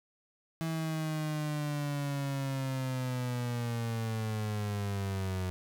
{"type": "linear sweep", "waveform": "35% pulse", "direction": "down", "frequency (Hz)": [163.4, 91.4], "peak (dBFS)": -30, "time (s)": [0.61, 5.5], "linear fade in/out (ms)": 0, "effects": []}